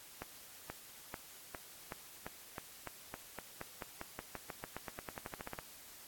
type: accelerating click train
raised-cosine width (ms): 0.5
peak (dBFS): -27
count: 28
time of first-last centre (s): 0.22-5.588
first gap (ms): 480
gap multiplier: 0.92
effects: white hiss -55 dBFS RMS until 6.07 s + AAC 64 kbps